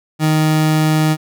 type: tone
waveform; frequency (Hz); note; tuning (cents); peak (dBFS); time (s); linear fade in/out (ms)
30% pulse; 155.56; D#3; 0; -9; 0.19-1.17; 50
effects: none